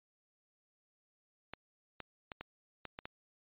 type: clicks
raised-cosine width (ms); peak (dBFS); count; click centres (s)
0.3; -26; 7; 1.536 / 2.003 / 2.318 / 2.41 / 2.853 / 2.989 / 3.055
effects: resampled to 8000 Hz